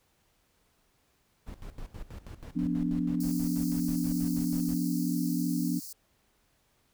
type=noise with tremolo; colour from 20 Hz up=brown; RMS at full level=-41 dBFS; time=1.46-4.75 s; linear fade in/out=20 ms; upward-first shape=square; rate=6.2 Hz; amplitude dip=80%
type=chord; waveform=sine; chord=B diminished; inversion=second; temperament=equal with one note detuned; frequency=174.61 / 246.9 / 290.1 Hz; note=F3 / B3 / D4; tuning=0 / 0 / -21 cents; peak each=-31 dBFS; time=2.55-5.8 s; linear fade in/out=20 ms
type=high-pass noise; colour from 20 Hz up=white; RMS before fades=-43 dBFS; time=3.2-5.93 s; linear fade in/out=5 ms; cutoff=4300 Hz; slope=96 dB/octave
effects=pink hiss -70 dBFS RMS until 6.93 s